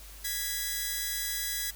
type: tone pair together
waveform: 5% pulse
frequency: 1664.2 / 1975.5 Hz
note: G#6 / B6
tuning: +3 / 0 cents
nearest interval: minor third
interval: 297 cents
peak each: -23 dBFS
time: 0.24-1.71 s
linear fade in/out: 10 ms
effects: added 50 Hz sine -47 dBFS peak until 1.75 s + white hiss -50 dBFS RMS until 1.75 s